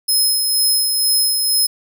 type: tone with tremolo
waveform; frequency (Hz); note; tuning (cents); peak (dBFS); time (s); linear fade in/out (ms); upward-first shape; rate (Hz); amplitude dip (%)
20% pulse; 5140; E8; -45; -7; 0.08-1.67; 10; sine; 2.1; 35
effects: none

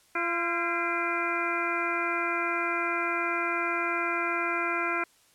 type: harmonic tone with a mistuned harmonic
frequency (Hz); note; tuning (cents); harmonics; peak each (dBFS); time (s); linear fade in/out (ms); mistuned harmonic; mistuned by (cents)
342.7; F4; -33; 1 / 2 / 3 / 4 / 5 / 6 / 7; -34 / -36 / -35 / -31 / -36 / -35 / -33; 0.15-5.04; 5; 5; -100
effects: white hiss -62 dBFS RMS until 5.34 s + low-pass 11000 Hz 12 dB/octave

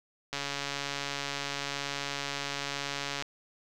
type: click train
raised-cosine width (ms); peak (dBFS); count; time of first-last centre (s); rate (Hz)
0.2; -16; 409; 0.33-3.224; 141
effects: none

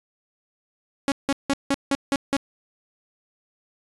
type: tone bursts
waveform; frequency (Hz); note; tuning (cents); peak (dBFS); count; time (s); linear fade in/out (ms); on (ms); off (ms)
sawtooth; 277.2; C#4; 0; -15; 7; 1.08-2.366; 0; 38; 170
effects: resampled to 24000 Hz

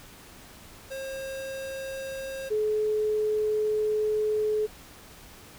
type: tone pair in turn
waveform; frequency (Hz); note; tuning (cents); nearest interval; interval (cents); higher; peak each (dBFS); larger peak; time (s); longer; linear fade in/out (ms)
square / sine; 536 / 427.5; C5 / A4; +42 / -50; major third; 392; first; -34 / -23; second; 0.9-2.5 / 2.5-4.67; second; 20
effects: pink hiss -49 dBFS RMS until 5.58 s

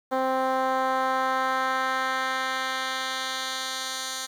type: tone with band-pass filter sweep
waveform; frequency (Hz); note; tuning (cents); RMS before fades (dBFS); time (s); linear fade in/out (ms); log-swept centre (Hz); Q
10% pulse; 261.6; C4; 0; -27; 0.11-4.27; 20; 570 to 6000; 0.99
effects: 8-bit

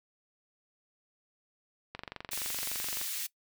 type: click train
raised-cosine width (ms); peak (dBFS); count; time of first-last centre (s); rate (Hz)
0.3; -23; 26; 1.95-3.014; 23.5
type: high-pass noise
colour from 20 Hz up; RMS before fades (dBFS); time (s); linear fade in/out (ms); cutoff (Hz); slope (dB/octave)
white; -36; 2.31-3.27; 10; 2100; 12
effects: noise-tail reverb RT60 0.1 s tail -21 dB re dry

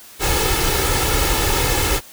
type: noise with comb filter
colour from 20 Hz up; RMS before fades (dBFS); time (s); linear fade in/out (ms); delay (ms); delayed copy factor
pink; -18; 0.19-2.01; 50; 2.3; +0.65
effects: white hiss -42 dBFS RMS until 2.12 s

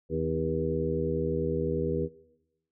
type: harmonic tone with a mistuned harmonic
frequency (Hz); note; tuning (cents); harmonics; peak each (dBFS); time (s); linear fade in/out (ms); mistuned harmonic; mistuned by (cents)
80.2; E2; -47; 1 / 2 / 3 / 4 / 5 / 6; -36 / -33 / -36 / -37 / -32 / -32; 0.09-2.09; 50; 3; +61
effects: noise-tail reverb RT60 0.9 s tail -19 dB re dry

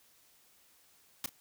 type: noise with echo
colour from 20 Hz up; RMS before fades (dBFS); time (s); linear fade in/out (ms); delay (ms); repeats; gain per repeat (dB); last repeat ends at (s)
white; -35; 1.24-1.26; 2; 33; 1; -15; 1.293
effects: white hiss -65 dBFS RMS until 1.4 s

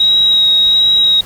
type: tone with vibrato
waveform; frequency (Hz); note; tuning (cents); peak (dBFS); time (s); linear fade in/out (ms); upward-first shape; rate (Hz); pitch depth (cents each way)
sine; 3811; A#7; +38; -7; 0-1.21; 5; sine; 1.4; 12
effects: pink hiss -35 dBFS RMS until 1.25 s

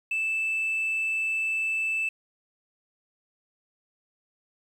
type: tone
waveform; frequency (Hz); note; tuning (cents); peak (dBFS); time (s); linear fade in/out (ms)
sine; 2637; E7; 0; -23; 0.11-2.09; 5
effects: tanh soft clip ceiling -22 dBFS + 9-bit

